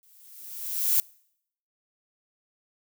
violet noise with exponential growth, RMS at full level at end -20 dBFS, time 0.03-1 s, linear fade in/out 0 ms, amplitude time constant 210 ms, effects noise-tail reverb RT60 0.7 s tail -25 dB re dry

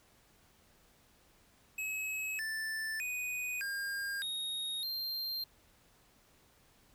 square tone with pitch steps, 2567 / 1763 / 2486 / 1610 / 3744 / 4176 Hz, E7 / A6 / D#7 / G6 / A#7 / C8, -47 / +3 / -2 / +46 / +7 / -4 cents, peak -36 dBFS, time 1.78-5.44 s, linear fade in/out 5 ms, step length 610 ms, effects pink hiss -66 dBFS RMS until 6.94 s

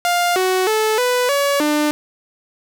sawtooth tone with pitch steps, 702 / 372.2 / 434.9 / 496.1 / 565 / 299 Hz, F5 / F#4 / A4 / B4 / C#5 / D4, +9 / +10 / -20 / +8 / +33 / +31 cents, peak -11 dBFS, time 0.05-1.91 s, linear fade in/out 0 ms, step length 310 ms, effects none

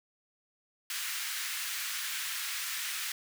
pink high-pass noise, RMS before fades -36 dBFS, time 0.9-3.12 s, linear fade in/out 2 ms, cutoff 1500 Hz, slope 24 dB/octave, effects none

